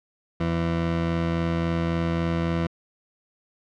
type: tone pair together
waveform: 20% pulse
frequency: 83.65 / 167.3 Hz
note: E2 / E3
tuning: +26 / +26 cents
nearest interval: octave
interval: 1200 cents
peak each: -22 / -22 dBFS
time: 0.4-2.67 s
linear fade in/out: 5 ms
effects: low-pass 3000 Hz 12 dB/octave